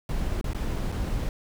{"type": "noise with dropouts", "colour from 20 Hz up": "brown", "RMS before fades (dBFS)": -28, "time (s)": [0.09, 1.29], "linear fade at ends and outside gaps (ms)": 1, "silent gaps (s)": [[0.412, 0.442], [0.533, 0.547], [0.919, 0.923]], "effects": []}